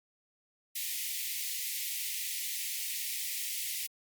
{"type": "high-pass noise", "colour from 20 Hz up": "white", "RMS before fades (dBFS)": -36, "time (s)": [0.75, 3.87], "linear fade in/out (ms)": 10, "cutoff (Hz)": 1900, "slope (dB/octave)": 96, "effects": ["Opus 48 kbps"]}